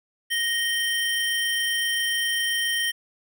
square tone pair together, 1864.7 / 3117 Hz, A#6 / G7, 0 / -11 cents, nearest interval major sixth, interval 889 cents, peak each -26 dBFS, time 0.3-2.92 s, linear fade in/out 20 ms, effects none

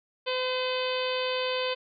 harmonic tone, 510 Hz, C5, 44 cents flat, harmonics 1 / 2 / 3 / 4 / 5 / 6 / 7 / 8 / 9, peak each -29 / -35 / -40 / -41 / -36 / -36 / -38 / -44 / -41 dBFS, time 0.26-1.75 s, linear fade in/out 20 ms, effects none

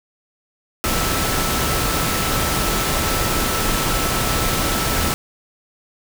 sine tone in noise, 1318.5 Hz, E6, in tune, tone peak -28 dBFS, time 0.84-5.14 s, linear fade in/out 0 ms, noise pink, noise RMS -20 dBFS, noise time 0.84-5.14 s, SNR -11 dB, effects none

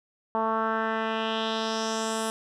10% pulse tone with low-pass filter sweep, 222.2 Hz, A3, 17 cents sharp, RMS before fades -28 dBFS, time 0.35-2.3 s, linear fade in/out 0 ms, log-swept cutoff 960 to 10000 Hz, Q 2.6, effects none

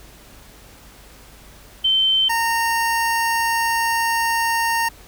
sine / 25% pulse tone pair in turn, 3095 / 920.1 Hz, G7 / A#5, -23 / -23 cents, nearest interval octave + major sixth, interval 2100 cents, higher first, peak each -14 / -14 dBFS, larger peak neither, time 1.84-2.29 / 2.29-4.89 s, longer second, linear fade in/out 10 ms, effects added 50 Hz sine -48 dBFS peak until 5.07 s + pink hiss -46 dBFS RMS until 5.07 s

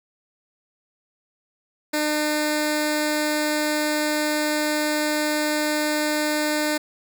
10% pulse tone with notch filter, 302 Hz, D4, 48 cents sharp, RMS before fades -23 dBFS, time 1.93-6.78 s, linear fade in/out 10 ms, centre 1100 Hz, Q 1.5, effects none

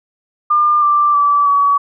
sine tone with pitch steps, 1200 / 1178 / 1156.4 / 1135.3 Hz, D6 / D6 / D6 / C#6, +37 / +5 / -27 / +41 cents, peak -9 dBFS, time 0.5-1.78 s, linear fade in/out 10 ms, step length 320 ms, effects none

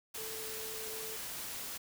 sine tone in noise, 440 Hz, A4, in tune, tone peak -46 dBFS, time 0.17-1.17 s, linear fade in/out 10 ms, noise white, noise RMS -42 dBFS, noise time 0.14-1.78 s, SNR -7 dB, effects none

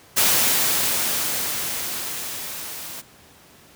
white noise with level ramp, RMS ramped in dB -17 to -35 dBFS, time 0.16-3.02 s, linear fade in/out 20 ms, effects pink hiss -50 dBFS RMS until 3.75 s + high-pass 80 Hz 12 dB/octave

